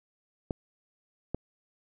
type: clicks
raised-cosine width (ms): 2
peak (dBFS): -17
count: 2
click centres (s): 0.508 / 1.346
effects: none